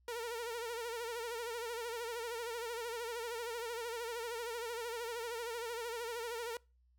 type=tone with vibrato; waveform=sawtooth; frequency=466.2 Hz; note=A#4; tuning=in tune; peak=-35 dBFS; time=0.08-6.57 s; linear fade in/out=2 ms; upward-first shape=sine; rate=13 Hz; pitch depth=74 cents each way; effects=noise-tail reverb RT60 0.3 s tail -25 dB re dry + added 61 Hz sine -67 dBFS peak until 6.98 s